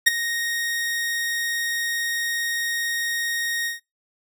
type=tone with ADSR envelope; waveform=sawtooth; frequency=1864.7 Hz; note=A#6; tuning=in tune; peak=-6 dBFS; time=0.06-3.8 s; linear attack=14 ms; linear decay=17 ms; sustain=-14 dB; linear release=140 ms; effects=noise-tail reverb RT60 0.2 s tail -24 dB re dry